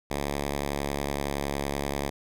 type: tone with pitch glide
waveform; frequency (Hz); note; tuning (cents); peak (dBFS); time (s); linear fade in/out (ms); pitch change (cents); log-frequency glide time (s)
5% pulse; 71.2 to 70.5; C#2 to C#2; +47 to +30; -17; 0.1-2.1; 10; -17; 0.35-1.47
effects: none